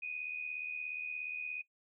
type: tone with amplitude modulation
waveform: sine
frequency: 2485 Hz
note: D#7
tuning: 3 cents flat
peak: -35 dBFS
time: 0.02-1.62 s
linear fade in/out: 10 ms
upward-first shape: sine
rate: 77 Hz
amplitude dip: 65%
effects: noise-tail reverb RT60 0.1 s tail -18 dB re dry